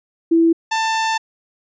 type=tone pair in turn; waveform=sine / sawtooth; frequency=331 / 889.6 Hz; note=E4 / A5; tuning=+7 / +19 cents; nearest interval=octave + perfect fourth; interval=1712 cents; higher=second; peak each=-10 / -13 dBFS; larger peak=first; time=0.31-0.53 / 0.71-1.18 s; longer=second; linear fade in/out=10 ms; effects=resampled to 16000 Hz